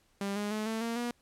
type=tone with pitch steps; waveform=sawtooth; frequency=199 / 206.6 / 214.5 / 222.7 / 231.2 / 240.1 Hz; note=G3 / G#3 / A3 / A3 / A#3 / B3; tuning=+26 / -9 / -44 / +21 / -14 / -49 cents; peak=-28 dBFS; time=0.21-1.11 s; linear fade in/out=2 ms; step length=150 ms; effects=pink hiss -69 dBFS RMS until 1.21 s + low-pass 12000 Hz 12 dB/octave